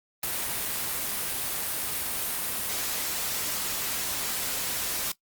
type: noise with ADSR envelope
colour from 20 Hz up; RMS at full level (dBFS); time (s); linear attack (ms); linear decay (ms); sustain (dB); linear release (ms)
white; -28; 0.23-5.12; 4; 35; -2; 5
effects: noise-tail reverb RT60 0.1 s tail -19 dB re dry + Opus 32 kbps